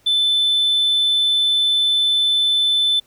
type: tone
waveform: sine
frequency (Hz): 3520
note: A7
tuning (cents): 0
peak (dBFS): -12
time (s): 0.06-3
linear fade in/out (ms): 10
effects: tanh soft clip ceiling -12 dBFS + pink hiss -57 dBFS RMS until 3.06 s